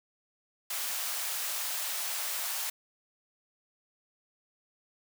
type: high-pass noise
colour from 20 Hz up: white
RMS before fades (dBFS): -34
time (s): 0.7-2.7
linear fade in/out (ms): 5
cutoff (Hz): 600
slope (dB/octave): 24
effects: none